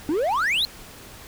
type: exponential sweep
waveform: triangle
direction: up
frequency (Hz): 281.4 to 4277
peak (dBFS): -18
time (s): 0.09-0.65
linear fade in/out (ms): 0
effects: pink hiss -43 dBFS RMS until 1.27 s